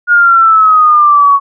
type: exponential sweep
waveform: sine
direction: down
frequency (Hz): 1438 to 1110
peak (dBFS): -3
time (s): 0.07-1.4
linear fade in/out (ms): 50
effects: none